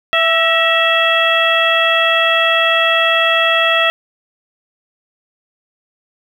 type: harmonic tone with a mistuned harmonic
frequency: 662 Hz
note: E5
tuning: 7 cents sharp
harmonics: 1 / 2 / 3 / 4 / 5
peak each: -17 / -17 / -17 / -17 / -17 dBFS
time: 0.13-3.9 s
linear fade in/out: 0 ms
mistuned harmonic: 3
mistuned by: -62 cents
effects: 7-bit